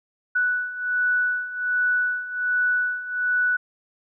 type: beating tone pair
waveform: sine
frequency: 1480 / 1481.3 Hz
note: F#6 / F#6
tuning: 0 / +2 cents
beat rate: 1.3 Hz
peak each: -26 / -22 dBFS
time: 0.35-3.57 s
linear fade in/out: 10 ms
effects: none